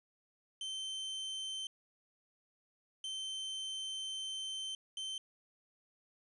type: tone bursts at uneven times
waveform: 40% pulse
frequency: 3100 Hz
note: G7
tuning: 20 cents flat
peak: -38 dBFS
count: 3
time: 0.61-1.67 / 3.04-4.75 / 4.97-5.18 s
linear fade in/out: 2 ms
effects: resampled to 24000 Hz + 13-bit